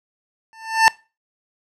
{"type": "tone with exponential growth", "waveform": "25% pulse", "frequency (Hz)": 892, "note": "A5", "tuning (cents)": 23, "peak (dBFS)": -3, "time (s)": [0.53, 0.88], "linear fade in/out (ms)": 0, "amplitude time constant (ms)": 76, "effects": ["noise-tail reverb RT60 0.3 s tail -23 dB re dry", "low-pass 7000 Hz 12 dB/octave"]}